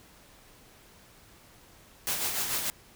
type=noise with tremolo; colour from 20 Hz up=white; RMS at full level=-29 dBFS; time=2.07-2.7 s; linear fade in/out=0 ms; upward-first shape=sine; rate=6.8 Hz; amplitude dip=45%; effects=pink hiss -56 dBFS RMS until 2.95 s

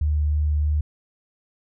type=tone with vibrato; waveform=sine; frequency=75 Hz; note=D2; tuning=37 cents sharp; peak=-18 dBFS; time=0.01-0.81 s; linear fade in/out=5 ms; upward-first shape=sine; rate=3.1 Hz; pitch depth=8 cents each way; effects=none

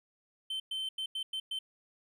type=tone bursts at uneven times; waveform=triangle; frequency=3090 Hz; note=G7; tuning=26 cents flat; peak=-32 dBFS; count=6; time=0.5-0.6 / 0.71-0.89 / 0.98-1.06 / 1.15-1.23 / 1.33-1.4 / 1.51-1.59 s; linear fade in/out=5 ms; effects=none

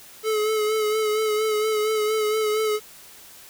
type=tone with vibrato; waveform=square; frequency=430.5 Hz; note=A4; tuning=38 cents flat; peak=-21 dBFS; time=0.23-2.8 s; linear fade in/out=50 ms; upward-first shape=sine; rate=4.3 Hz; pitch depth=32 cents each way; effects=white hiss -46 dBFS RMS until 3.49 s

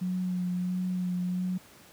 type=tone with vibrato; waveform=sine; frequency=181.3 Hz; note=F#3; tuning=35 cents flat; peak=-27 dBFS; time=0.01-1.58 s; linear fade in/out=10 ms; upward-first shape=sine; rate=1.5 Hz; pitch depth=20 cents each way; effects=pink hiss -54 dBFS RMS until 1.92 s + high-pass 100 Hz 12 dB/octave

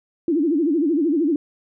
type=tone with vibrato; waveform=sine; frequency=311.1 Hz; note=D#4; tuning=in tune; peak=-16 dBFS; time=0.28-1.36 s; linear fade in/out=2 ms; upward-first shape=sine; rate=13 Hz; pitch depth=200 cents each way; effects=none

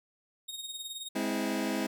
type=tone with tremolo; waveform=sawtooth; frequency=3729 Hz; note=A#7; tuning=in tune; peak=-33 dBFS; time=0.48-1.09 s; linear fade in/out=10 ms; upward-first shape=sine; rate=19 Hz; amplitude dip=60%
type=chord; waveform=sawtooth; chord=Ab augmented; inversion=none; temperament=just; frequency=207.7 / 259.6 / 324.5 Hz; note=Ab3 / C4 / E4; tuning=0 / -13 / -27 cents; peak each=-30 dBFS; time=1.15-1.87 s; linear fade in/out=10 ms
effects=none

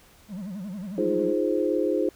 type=tone with vibrato; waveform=triangle; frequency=194.6 Hz; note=G3; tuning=12 cents flat; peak=-30 dBFS; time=0.28-1.34 s; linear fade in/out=50 ms; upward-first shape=sine; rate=11 Hz; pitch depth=180 cents each way
type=chord; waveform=sine; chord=F minor seventh; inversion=third; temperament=equal; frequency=311.1 / 349.2 / 415.3 / 523.3 Hz; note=Eb4 / F4 / Ab4 / C5; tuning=0 / 0 / 0 / 0 cents; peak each=-27 dBFS; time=0.98-2.09 s; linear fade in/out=2 ms
effects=pink hiss -55 dBFS RMS until 2.15 s

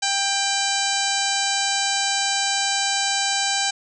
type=harmonic tone with a mistuned harmonic; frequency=791 Hz; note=G5; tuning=15 cents sharp; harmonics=1 / 2 / 3 / 4 / 5 / 6 / 7 / 8 / 9 / 10; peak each=-26 / -28 / -31 / -30 / -27 / -30 / -31 / -30 / -31 / -30 dBFS; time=0.02-3.71 s; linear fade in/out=10 ms; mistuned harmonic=4; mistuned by=-54 cents; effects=none

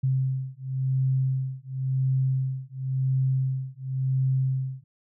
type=beating tone pair; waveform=sine; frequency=131.4 / 132.34 Hz; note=C3 / C3; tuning=+8 / +20 cents; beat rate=0.94 Hz; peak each=-26 dBFS; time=0.03-4.84 s; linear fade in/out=10 ms; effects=none

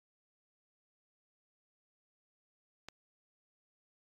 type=click; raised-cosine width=0.2 ms; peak=-27 dBFS; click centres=2.886 s; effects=AAC 32 kbps

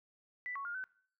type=tone with pitch steps; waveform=sine; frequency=1982 / 1111 / 1415 / 1519 Hz; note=B6 / C#6 / F6 / F#6; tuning=+6 / +4 / +22 / +45 cents; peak=-38 dBFS; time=0.46-0.84 s; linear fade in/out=0 ms; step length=95 ms; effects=noise-tail reverb RT60 0.5 s tail -20 dB re dry

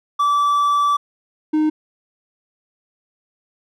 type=tone pair in turn; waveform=triangle; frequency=1158 / 308.3 Hz; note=D6 / D#4; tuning=-25 / -16 cents; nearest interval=octave + major seventh; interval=2291 cents; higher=first; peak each=-12 dBFS; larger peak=neither; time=0.19-0.97 / 1.53-1.7 s; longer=first; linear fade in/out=10 ms; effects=none

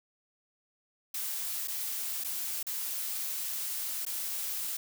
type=noise with dropouts; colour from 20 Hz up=blue; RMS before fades=-35 dBFS; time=1.14-4.77 s; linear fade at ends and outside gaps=5 ms; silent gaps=1.675-1.68 / 2.239-2.245 / 2.63-2.667 / 4.052-4.064 s; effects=none

